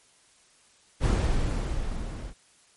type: noise with level ramp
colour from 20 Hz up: brown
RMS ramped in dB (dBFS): -20 to -37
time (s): 1-2.34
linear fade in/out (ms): 50
effects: white hiss -60 dBFS RMS until 2.76 s + MP3 48 kbps